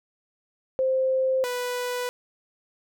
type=tone pair in turn; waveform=sine / sawtooth; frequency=523.3 / 493.5 Hz; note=C5 / B4; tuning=0 / -1 cents; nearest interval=minor second; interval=101 cents; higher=first; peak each=-20 / -23 dBFS; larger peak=first; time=0.79-1.44 / 1.44-2.09 s; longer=neither; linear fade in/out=0 ms; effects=none